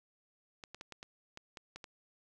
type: clicks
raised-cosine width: 0.2 ms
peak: -29 dBFS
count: 9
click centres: 0.638 / 0.746 / 0.811 / 0.923 / 1.029 / 1.374 / 1.572 / 1.76 / 1.842 s
effects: none